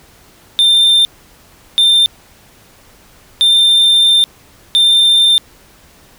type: tone bursts at uneven times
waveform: triangle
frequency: 3592 Hz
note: A7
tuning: 35 cents sharp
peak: -5 dBFS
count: 4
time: 0.59-1.05 / 1.78-2.06 / 3.41-4.24 / 4.75-5.38 s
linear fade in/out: 0 ms
effects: pink hiss -45 dBFS RMS until 6.18 s